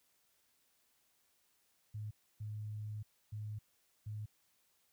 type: tone bursts at uneven times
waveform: sine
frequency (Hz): 106.3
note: G#2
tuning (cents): +41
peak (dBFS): -40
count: 4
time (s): 1.94-2.11 / 2.4-3.03 / 3.32-3.59 / 4.06-4.26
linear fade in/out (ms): 10
effects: white hiss -75 dBFS RMS until 4.92 s